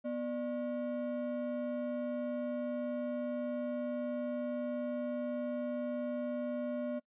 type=ring-modulated tone; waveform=triangle; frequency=420.8 Hz; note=G#4; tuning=23 cents sharp; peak=-29 dBFS; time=0.04-7 s; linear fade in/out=20 ms; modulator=175 Hz; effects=noise-tail reverb RT60 0.1 s tail -22 dB re dry + resampled to 8000 Hz